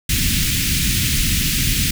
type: band-stop noise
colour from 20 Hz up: pink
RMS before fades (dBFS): -18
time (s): 0.09-1.91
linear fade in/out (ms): 5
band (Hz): 240 to 2100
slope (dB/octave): 24
effects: none